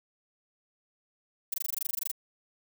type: noise bursts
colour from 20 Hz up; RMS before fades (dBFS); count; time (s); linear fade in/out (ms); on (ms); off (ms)
violet; -30; 15; 1.52-2.115; 5; 21; 20
effects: none